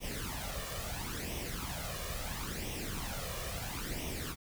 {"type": "noise with flanger", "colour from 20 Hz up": "pink", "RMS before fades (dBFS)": -39, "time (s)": [0, 4.36], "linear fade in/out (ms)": 50, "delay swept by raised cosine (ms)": [0.34, 1.74], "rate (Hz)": 0.74, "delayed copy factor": 0.65, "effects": []}